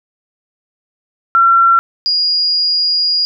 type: tone pair in turn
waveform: sine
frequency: 1360 / 4865 Hz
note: F6 / D#8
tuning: -46 / -40 cents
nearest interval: octave + minor seventh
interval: 2206 cents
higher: second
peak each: -6 / -11 dBFS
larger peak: first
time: 1.35-1.79 / 2.06-3.25 s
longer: second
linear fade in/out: 0 ms
effects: none